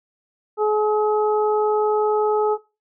harmonic tone, 424.8 Hz, G#4, 39 cents sharp, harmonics 1 / 2 / 3, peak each -17 / -23 / -27 dBFS, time 0.57-2.58 s, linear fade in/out 50 ms, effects noise-tail reverb RT60 0.3 s tail -20 dB re dry

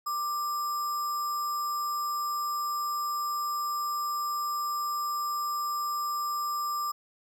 sine tone with sample-and-hold, 1182 Hz, D6, 11 cents sharp, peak -28 dBFS, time 0.06-6.92 s, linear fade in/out 10 ms, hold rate 6300 Hz, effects none

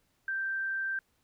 sine tone, 1568 Hz, G6, in tune, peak -30 dBFS, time 0.28-0.99 s, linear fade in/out 2 ms, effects pink hiss -73 dBFS RMS until 1.23 s

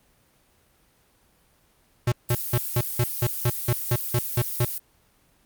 square tone bursts, 121 Hz, B2, 35 cents flat, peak -19 dBFS, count 12, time 2.07-4.65 s, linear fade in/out 5 ms, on 50 ms, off 180 ms
violet noise, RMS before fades -30 dBFS, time 2.29-4.78 s, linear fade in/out 2 ms
effects pink hiss -62 dBFS RMS until 5.45 s + Opus 24 kbps

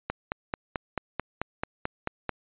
click train, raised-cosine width 0.5 ms, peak -13 dBFS, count 11, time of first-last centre 0.1-2.293 s, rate 4.56 Hz, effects resampled to 8000 Hz

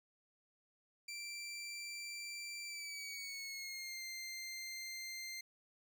20% pulse tone with pitch glide, 2349 to 2093 Hz, D7 to C7, 0 to 0 cents, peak -39 dBFS, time 1.08-5.41 s, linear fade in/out 5 ms, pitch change -200 cents, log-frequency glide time 2.63-4.03 s, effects none

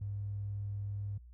triangle tone with tanh clipping, 101.3 Hz, G#2, 43 cents flat, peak -35 dBFS, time 0.01-1.18 s, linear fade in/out 5 ms, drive 2 dB, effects added 60 Hz sine -51 dBFS peak until 1.33 s

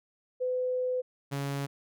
sine / sawtooth tone pair in turn, 505 / 140 Hz, B4 / C#3, +39 / +18 cents, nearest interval octave + minor seventh, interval 2221 cents, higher first, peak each -27 dBFS, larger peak neither, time 0.4-1.02 / 1.31-1.67 s, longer first, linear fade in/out 20 ms, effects none

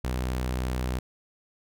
sawtooth tone, 62.9 Hz, B1, 32 cents sharp, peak -23 dBFS, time 0.04-0.99 s, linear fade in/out 5 ms, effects none

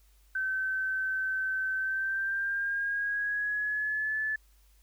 sine tone with pitch glide, 1537 to 1735.2 Hz, G6 to A6, -35 to -25 cents, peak -28 dBFS, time 0.35-4.36 s, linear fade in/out 5 ms, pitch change +210 cents, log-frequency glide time 1.76-4.17 s, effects added 50 Hz sine -59 dBFS peak until 4.82 s + white hiss -68 dBFS RMS until 4.82 s

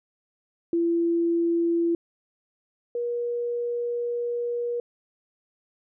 sine tone pair in turn, 338.1 / 478.1 Hz, E4 / A#4, +44 / +44 cents, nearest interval tritone, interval 600 cents, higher second, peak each -20 / -25 dBFS, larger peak first, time 0.73-1.95 / 2.95-4.8 s, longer second, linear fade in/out 2 ms, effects none

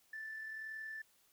sine tone with amplitude modulation, 1760 Hz, A6, in tune, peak -40 dBFS, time 0.13-1.02 s, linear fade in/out 5 ms, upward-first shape sine, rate 41.3 Hz, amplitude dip 40%, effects tanh soft clip ceiling -38 dBFS + white hiss -71 dBFS RMS until 1.32 s

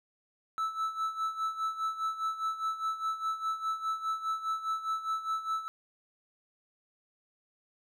triangle tone with tremolo, 1312 Hz, E6, 9 cents flat, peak -26 dBFS, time 0.58-5.68 s, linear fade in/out 0 ms, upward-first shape sine, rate 4.9 Hz, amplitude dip 75%, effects none

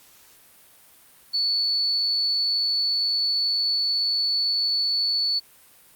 sine tone, 4449 Hz, C#8, 5 cents sharp, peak -20 dBFS, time 1.33-5.4 s, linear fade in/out 20 ms, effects white hiss -53 dBFS RMS until 5.95 s + Opus 48 kbps

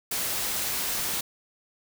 white noise, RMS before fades -29 dBFS, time 0.11-1.21 s, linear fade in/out 5 ms, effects none

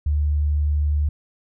sine tone, 74 Hz, D2, 14 cents sharp, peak -17 dBFS, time 0.06-1.09 s, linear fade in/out 5 ms, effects none

